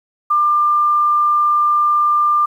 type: tone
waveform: sine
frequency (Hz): 1194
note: D6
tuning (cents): +28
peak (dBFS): -11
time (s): 0.3-2.46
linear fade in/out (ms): 10
effects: 8-bit